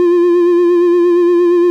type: tone with vibrato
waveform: triangle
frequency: 349.2 Hz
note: F4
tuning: in tune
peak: -5 dBFS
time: 0-1.7 s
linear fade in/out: 0 ms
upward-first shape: sine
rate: 8.6 Hz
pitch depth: 34 cents each way
effects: none